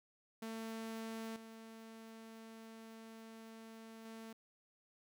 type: tone with level steps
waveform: sawtooth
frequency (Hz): 224.1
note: A3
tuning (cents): +32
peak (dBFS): -39 / -48 / -45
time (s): 0.42-4.33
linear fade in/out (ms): 5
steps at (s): 1.36 / 4.05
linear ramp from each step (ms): 2
effects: none